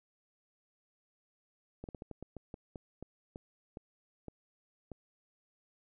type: slowing click train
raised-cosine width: 2 ms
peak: -30 dBFS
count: 14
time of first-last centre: 1.84-4.917 s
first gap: 48 ms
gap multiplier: 1.24
effects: none